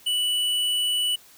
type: tone with tanh clipping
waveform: sine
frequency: 2960 Hz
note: F#7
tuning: in tune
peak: -23 dBFS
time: 0.06-1.16 s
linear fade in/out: 10 ms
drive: 13 dB
effects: white hiss -52 dBFS RMS until 1.37 s